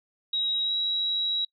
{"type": "tone with pitch glide", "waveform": "sine", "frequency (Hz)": [3827, 3869], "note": ["A#7", "B7"], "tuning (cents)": [45, -36], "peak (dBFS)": -24, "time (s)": [0.33, 1.45], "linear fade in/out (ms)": 5, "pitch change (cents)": 19, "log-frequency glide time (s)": [0.63, 0.72], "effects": ["noise-tail reverb RT60 0.1 s tail -23 dB re dry"]}